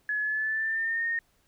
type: tone with pitch glide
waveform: sine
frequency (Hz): 1700 to 1843.2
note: G#6 to A#6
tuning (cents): +40 to -20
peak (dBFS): -26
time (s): 0.09-1.19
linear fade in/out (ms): 2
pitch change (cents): +140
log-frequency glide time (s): 0.2-1.05
effects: pink hiss -68 dBFS RMS until 1.47 s